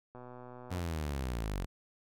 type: click train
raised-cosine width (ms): 1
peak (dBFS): -35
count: 81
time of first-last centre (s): 0.15-0.795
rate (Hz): 124
type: linear sweep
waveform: sawtooth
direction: down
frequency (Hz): 92.9 to 42.82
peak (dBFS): -30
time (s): 0.7-1.66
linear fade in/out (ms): 20
effects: none